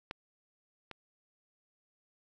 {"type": "clicks", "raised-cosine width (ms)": 0.3, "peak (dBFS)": [-22, -27], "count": 2, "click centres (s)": [0.111, 0.913], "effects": []}